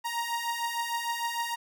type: beating tone pair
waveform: sawtooth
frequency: 932.3 / 938.9 Hz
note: A#5 / A#5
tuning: 0 / +12 cents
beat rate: 6.6 Hz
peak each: -30 / -28 dBFS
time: 0.04-1.56 s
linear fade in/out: 20 ms
effects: none